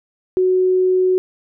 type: tone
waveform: sine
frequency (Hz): 370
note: F#4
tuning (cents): 0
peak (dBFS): -12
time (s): 0.37-1.18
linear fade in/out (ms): 0
effects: none